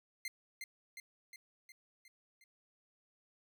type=tone with echo; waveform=sawtooth; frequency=2093 Hz; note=C7; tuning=in tune; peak=-35 dBFS; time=0.25-0.28 s; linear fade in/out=2 ms; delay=360 ms; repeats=6; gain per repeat=-4 dB; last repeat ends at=2.44 s; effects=none